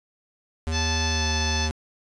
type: tone with pitch glide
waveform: square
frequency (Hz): 80.1 to 77.91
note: E2 to D#2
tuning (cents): -49 to +3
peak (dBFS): -25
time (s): 0.67-1.71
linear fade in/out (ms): 0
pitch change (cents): -48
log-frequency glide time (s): 1.1-1.25
type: harmonic tone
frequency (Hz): 873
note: A5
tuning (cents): -14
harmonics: 1 / 2 / 3 / 4 / 5 / 6 / 7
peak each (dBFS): -33 / -33 / -33 / -33 / -33 / -33 / -33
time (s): 0.71-1.7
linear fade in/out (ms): 50
effects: resampled to 22050 Hz